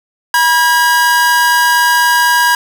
45% pulse tone pair together, 969 / 1629.7 Hz, B5 / G#6, -33 / -33 cents, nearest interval major sixth, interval 900 cents, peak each -11 dBFS, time 0.34-2.55 s, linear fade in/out 2 ms, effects none

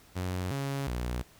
sawtooth tone with pitch steps, 91.4 / 138.4 / 60.8 Hz, F#2 / C#3 / B1, -21 / -2 / -26 cents, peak -27 dBFS, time 0.15-1.23 s, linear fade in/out 20 ms, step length 360 ms, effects pink hiss -58 dBFS RMS until 1.39 s

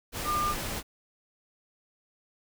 sine tone in noise, 1200 Hz, D6, 37 cents sharp, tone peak -26 dBFS, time 0.24-0.55 s, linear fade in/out 50 ms, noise pink, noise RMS -34 dBFS, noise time 0.12-0.83 s, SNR +5 dB, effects none

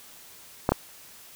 clicks, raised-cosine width 1 ms, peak -6 / -6 dBFS, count 2, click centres 0.691 / 0.72 s, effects white hiss -49 dBFS RMS until 1.35 s

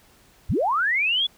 sine linear sweep, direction up, 31.68 to 3462 Hz, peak -19 dBFS, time 0.49-1.27 s, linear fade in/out 10 ms, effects pink hiss -56 dBFS RMS until 1.37 s

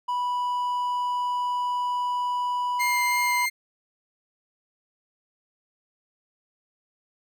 triangle tone, 984 Hz, B5, 7 cents flat, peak -22 dBFS, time 0.08-3.46 s, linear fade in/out 10 ms
40% pulse tone with vibrato, 2105 Hz, C7, 10 cents sharp, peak -23 dBFS, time 2.79-3.5 s, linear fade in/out 20 ms, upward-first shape triangle, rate 3 Hz, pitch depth 9 cents each way
effects none

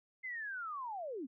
sine linear sweep, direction down, 2093 to 230.5 Hz, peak -39 dBFS, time 0.23-1.27 s, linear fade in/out 20 ms, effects none

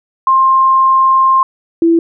sine tone pair in turn, 1058 / 333.2 Hz, C6 / E4, +19 / +19 cents, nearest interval octave + minor sixth, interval 2000 cents, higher first, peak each -6 dBFS, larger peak neither, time 0.27-1.43 / 1.82-1.99 s, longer first, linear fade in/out 2 ms, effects none

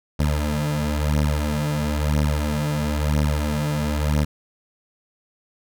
20% pulse beating tone pair, 74 / 75 Hz, D2 / D2, +14 / +37 cents, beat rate 1 Hz, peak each -19 / -17 dBFS, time 0.19-4.25 s, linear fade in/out 10 ms, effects none

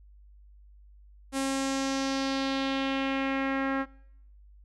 sawtooth tone with low-pass filter sweep, 270 Hz, C#4, 45 cents flat, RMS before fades -29 dBFS, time 1.32-3.86 s, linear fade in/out 50 ms, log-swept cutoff 9400 to 1600 Hz, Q 2.1, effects noise-tail reverb RT60 0.8 s tail -25 dB re dry + added 50 Hz sine -51 dBFS peak until 4.64 s

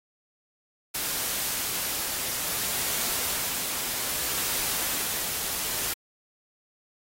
white noise with tremolo, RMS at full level -28 dBFS, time 0.94-5.94 s, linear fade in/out 10 ms, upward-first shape sine, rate 0.61 Hz, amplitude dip 25%, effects AAC 48 kbps

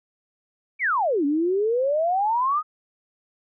sine exponential two-way sweep, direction down then up, 2395 to 277.2 to 1274 Hz, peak -19 dBFS, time 0.79-2.63 s, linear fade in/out 50 ms, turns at 1.25 s, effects none

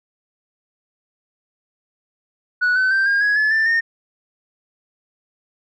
sine tone with pitch steps, 1472 / 1518.6 / 1566.8 / 1616.4 / 1667.6 / 1720.4 / 1774.9 / 1831.2 Hz, F#6 / F#6 / G6 / G#6 / G#6 / A6 / A6 / A#6, -9 / +45 / -1 / -47 / +7 / -39 / +15 / -31 cents, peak -12 dBFS, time 2.61-3.81 s, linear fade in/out 20 ms, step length 150 ms, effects tanh soft clip ceiling -13 dBFS

